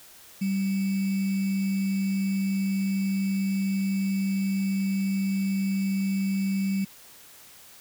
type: tone with sample-and-hold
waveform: sine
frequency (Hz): 194.3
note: G3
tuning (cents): -15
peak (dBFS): -23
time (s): 0.41-6.85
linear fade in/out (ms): 10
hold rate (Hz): 2450
effects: white hiss -50 dBFS RMS until 7.8 s